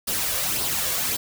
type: noise with flanger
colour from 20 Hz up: white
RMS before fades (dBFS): -25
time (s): 0.07-1.17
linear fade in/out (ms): 10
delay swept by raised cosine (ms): 0.21 to 1.81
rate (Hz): 1.8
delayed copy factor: +0.5
effects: none